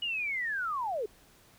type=linear sweep; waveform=sine; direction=down; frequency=2919 to 392.4 Hz; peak=-30 dBFS; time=0.02-1.06 s; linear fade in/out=5 ms; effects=pink hiss -60 dBFS RMS until 1.58 s